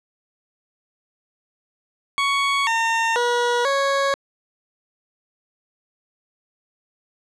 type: tone with pitch steps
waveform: 20% pulse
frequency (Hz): 1115 / 911 / 482.1 / 553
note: C#6 / A#5 / B4 / C#5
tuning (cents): +10 / -40 / -42 / -4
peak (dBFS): -13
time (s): 2.18-4.14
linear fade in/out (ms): 0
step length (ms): 490
effects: low-pass 6000 Hz 12 dB/octave